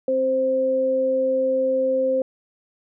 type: tone pair together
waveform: sine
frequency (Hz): 263.5 / 523.3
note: C4 / C5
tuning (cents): +12 / 0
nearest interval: octave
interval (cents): 1188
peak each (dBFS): -28 / -18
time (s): 0.08-2.22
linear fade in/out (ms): 2
effects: none